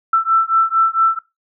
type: beating tone pair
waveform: sine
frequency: 1330 / 1334.4 Hz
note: E6 / E6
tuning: +15 / +21 cents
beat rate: 4.4 Hz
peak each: -15 dBFS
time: 0.13-1.19 s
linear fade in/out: 5 ms
effects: noise-tail reverb RT60 0.2 s tail -20 dB re dry